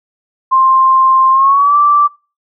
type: tone with pitch glide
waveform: sine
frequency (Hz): 1053 to 1168.4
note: C6 to D6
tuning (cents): +11 to -9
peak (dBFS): -6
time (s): 0.51-2.08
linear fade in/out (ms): 20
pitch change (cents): +180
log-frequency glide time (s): 1.31-1.76
effects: noise-tail reverb RT60 0.3 s tail -21 dB re dry